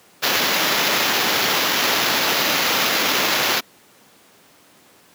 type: noise with sample-and-hold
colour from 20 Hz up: white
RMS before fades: -19 dBFS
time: 0.22-3.61 s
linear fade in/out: 20 ms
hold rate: 8820 Hz
effects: pink hiss -51 dBFS RMS until 5.14 s + high-pass 200 Hz 12 dB/octave